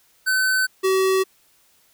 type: tone pair in turn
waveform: square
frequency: 1521 / 380.2 Hz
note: F#6 / F#4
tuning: +47 / +47 cents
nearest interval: 2 octaves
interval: 2400 cents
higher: first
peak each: -18 / -17 dBFS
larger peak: second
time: 0.26-0.67 / 0.83-1.24 s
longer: neither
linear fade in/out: 20 ms
effects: white hiss -59 dBFS RMS until 1.93 s